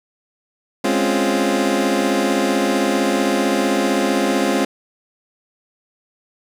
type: chord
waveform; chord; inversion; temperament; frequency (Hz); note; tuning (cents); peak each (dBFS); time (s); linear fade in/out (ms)
25% pulse; Db major seventh; second; equal; 207.7 / 261.6 / 277.2 / 349.2; Ab3 / C4 / Db4 / F4; 0 / 0 / 0 / 0; -18; 0.84-4.65; 5
effects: low-pass 11000 Hz 12 dB/octave + 7-bit